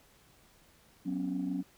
sine chord, F# suspended fourth, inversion none, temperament equal with one note detuned, 185 / 251.5 / 277.2 Hz, F#3 / B3 / C#4, 0 / +32 / 0 cents, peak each -35 / -37 / -33 dBFS, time 1.05-1.63 s, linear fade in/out 20 ms, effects tanh soft clip ceiling -25 dBFS + pink hiss -63 dBFS RMS until 1.77 s

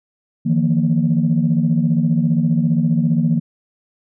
sine chord, Eb suspended second, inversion none, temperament equal with one note detuned, 155.56 / 170.53 / 233.1 Hz, Eb3 / F3 / Bb3, 0 / -41 / 0 cents, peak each -17 dBFS, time 0.45-3.4 s, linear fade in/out 20 ms, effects tanh soft clip ceiling -6 dBFS

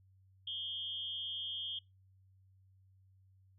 sine tone with amplitude modulation, 3234 Hz, G#7, 47 cents flat, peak -34 dBFS, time 0.47-1.79 s, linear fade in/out 5 ms, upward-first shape sine, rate 262 Hz, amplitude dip 80%, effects noise-tail reverb RT60 0.2 s tail -22 dB re dry + added 95 Hz sine -63 dBFS peak until 3.58 s

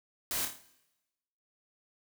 white noise with echo, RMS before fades -34 dBFS, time 0.31-0.45 s, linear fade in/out 0 ms, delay 27 ms, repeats 6, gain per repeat -5 dB, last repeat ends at 0.612 s, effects noise-tail reverb RT60 1.0 s tail -18 dB re dry

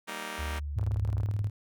5% pulse chord, Eb major, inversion first, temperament just, 194.45 / 233.3 / 311.1 Hz, G3 / Bb3 / Eb4, -14 / +2 / 0 cents, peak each -30 dBFS, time 0.07-0.6 s, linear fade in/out 20 ms
sine tone with pitch glide, 73.1 to 69.4 Hz, D2 to C#2, -7 to +3 cents, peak -32 dBFS, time 0.38-1.25 s, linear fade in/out 20 ms, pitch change -90 cents, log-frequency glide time 0.64-0.99 s
sine tone with tremolo, 102.6 Hz, G#2, 21 cents flat, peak -25 dBFS, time 0.76-1.5 s, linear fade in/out 10 ms, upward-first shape square, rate 19 Hz, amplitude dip 50%
clicks, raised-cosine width 1 ms, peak -30 dBFS, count 12, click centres 0.795 / 0.83 / 0.873 / 0.911 / 0.961 / 1.052 / 1.091 / 1.131 / 1.169 / 1.201 / 1.233 / 1.288 s
effects none

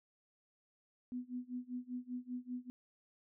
sine tone with tremolo, 248.5 Hz, B3, 11 cents sharp, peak -37 dBFS, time 1.12-2.7 s, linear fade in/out 0 ms, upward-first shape sine, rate 5.1 Hz, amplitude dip 95%, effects none

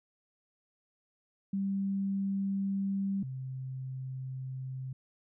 sine tone pair in turn, 196 / 130.81 Hz, G3 / C3, 0 / 0 cents, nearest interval perfect fifth, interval 700 cents, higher first, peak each -29 / -36 dBFS, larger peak first, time 1.53-3.23 / 3.23-4.93 s, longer neither, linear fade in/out 5 ms, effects none

